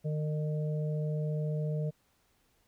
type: harmonic tone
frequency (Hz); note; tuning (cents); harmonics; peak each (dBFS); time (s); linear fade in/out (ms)
152.4; D#3; -36; 1 / 3 / 4; -30 / -40 / -42; 0.04-1.91; 20
effects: pink hiss -71 dBFS RMS until 2.67 s